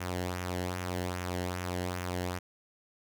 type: tone with flanger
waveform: sawtooth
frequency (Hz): 89.9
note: F#2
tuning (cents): -49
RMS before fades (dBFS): -35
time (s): 0-2.39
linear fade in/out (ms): 10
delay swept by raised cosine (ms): 0.22 to 0.85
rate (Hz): 2.5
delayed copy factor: -0.55
effects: none